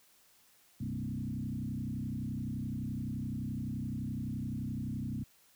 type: tone with frequency modulation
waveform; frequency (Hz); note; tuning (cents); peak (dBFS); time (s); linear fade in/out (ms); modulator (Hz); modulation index
sine; 174.61; F3; 0; -34; 0.8-5.24; 10; 31.7; 2.8
effects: white hiss -65 dBFS RMS until 5.55 s